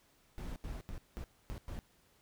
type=noise bursts at uneven times; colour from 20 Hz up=brown; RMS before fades=-42 dBFS; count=6; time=0.38-0.56 / 0.64-0.81 / 0.89-0.98 / 1.17-1.24 / 1.5-1.58 / 1.68-1.79 s; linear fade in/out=0 ms; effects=pink hiss -69 dBFS RMS until 2.21 s